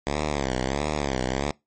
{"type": "tone with vibrato", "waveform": "5% pulse", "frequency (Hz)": 69.3, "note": "C#2", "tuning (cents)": 0, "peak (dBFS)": -13, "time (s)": [0.07, 1.51], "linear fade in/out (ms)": 0, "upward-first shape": "sine", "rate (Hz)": 1.5, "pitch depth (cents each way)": 160, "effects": ["noise-tail reverb RT60 0.2 s tail -23 dB re dry", "MP3 32 kbps"]}